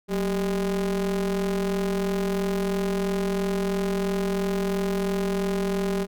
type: ring-modulated tone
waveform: square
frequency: 103.83 Hz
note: G#2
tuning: in tune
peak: -21 dBFS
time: 0.08-6.07 s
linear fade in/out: 50 ms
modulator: 290 Hz
effects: none